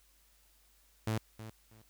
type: tone with echo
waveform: sawtooth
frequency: 110 Hz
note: A2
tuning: in tune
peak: -27 dBFS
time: 1.07-1.18 s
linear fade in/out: 5 ms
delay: 320 ms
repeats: 2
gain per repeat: -13 dB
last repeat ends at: 1.82 s
effects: added 50 Hz sine -68 dBFS peak until 1.89 s + white hiss -68 dBFS RMS until 1.89 s